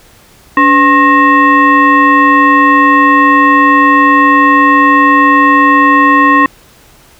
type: tone with frequency modulation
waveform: sine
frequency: 1074 Hz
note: C6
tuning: 45 cents sharp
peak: -3 dBFS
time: 0.57-6.46 s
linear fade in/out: 2 ms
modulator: 788 Hz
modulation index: 1.1
effects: pink hiss -42 dBFS RMS until 7.19 s